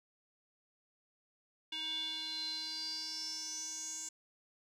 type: tone with band-pass filter sweep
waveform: square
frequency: 315.8 Hz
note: D#4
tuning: 26 cents sharp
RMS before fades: -41 dBFS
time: 1.72-4.09 s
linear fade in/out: 5 ms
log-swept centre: 3200 to 7100 Hz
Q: 9.3
effects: none